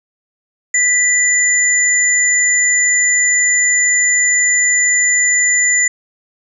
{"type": "tone pair together", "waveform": "sine", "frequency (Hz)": [1975, 7038], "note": ["B6", "A8"], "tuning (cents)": [0, 0], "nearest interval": "octave + minor seventh", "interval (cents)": 2200, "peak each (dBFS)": -13, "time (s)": [0.74, 5.88], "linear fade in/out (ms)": 5, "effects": []}